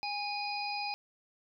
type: harmonic tone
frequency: 823 Hz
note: G#5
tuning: 16 cents flat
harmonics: 1 / 3 / 5 / 6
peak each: -36 / -39 / -45 / -40 dBFS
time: 0.03-0.94 s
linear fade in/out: 0 ms
effects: 12-bit